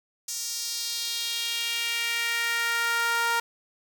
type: tone with high-pass filter sweep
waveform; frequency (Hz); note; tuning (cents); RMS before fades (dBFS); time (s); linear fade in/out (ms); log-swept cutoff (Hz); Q
sawtooth; 466.2; A#4; 0; -28; 0.28-3.4; 5; 6200 to 1100; 2.2
effects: 9-bit